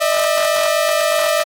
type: tone pair together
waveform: sawtooth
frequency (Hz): 600.9 / 649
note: D5 / E5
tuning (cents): +40 / -27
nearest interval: minor second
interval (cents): 133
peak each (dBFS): -13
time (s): 0-1.44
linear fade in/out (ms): 20
effects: AAC 64 kbps